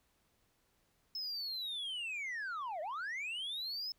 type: linear two-way sweep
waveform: sine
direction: down then up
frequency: 5240 to 587.3 to 5240 Hz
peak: -35 dBFS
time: 1.15-3.92 s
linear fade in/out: 2 ms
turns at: 2.81 s
effects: tanh soft clip ceiling -37 dBFS + pink hiss -75 dBFS RMS until 3.98 s